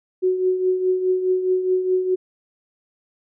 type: tone with tremolo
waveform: sine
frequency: 370 Hz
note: F#4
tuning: in tune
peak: -14 dBFS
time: 0.22-2.16 s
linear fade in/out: 20 ms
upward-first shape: triangle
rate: 4.8 Hz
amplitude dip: 65%
effects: none